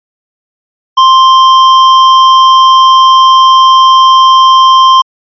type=tone with tanh clipping; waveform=sine; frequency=1050 Hz; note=C6; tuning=6 cents sharp; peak=-3 dBFS; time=0.97-5.02 s; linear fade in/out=10 ms; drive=18 dB; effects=resampled to 11025 Hz